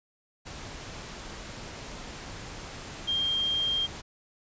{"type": "tone in noise", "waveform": "sine", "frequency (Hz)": 3200, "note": "G7", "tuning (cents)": 35, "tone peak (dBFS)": -25, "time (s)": [3.07, 3.87], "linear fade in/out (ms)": 20, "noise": "pink", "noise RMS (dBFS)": -41, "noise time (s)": [0.45, 4.02], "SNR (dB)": 13, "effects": ["resampled to 16000 Hz"]}